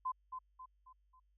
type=tone with echo; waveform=sine; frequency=1026 Hz; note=C6; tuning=34 cents flat; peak=-34 dBFS; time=0.05-0.12 s; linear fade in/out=10 ms; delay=270 ms; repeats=4; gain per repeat=-7 dB; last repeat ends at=1.2 s; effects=added 50 Hz sine -70 dBFS peak until 1.37 s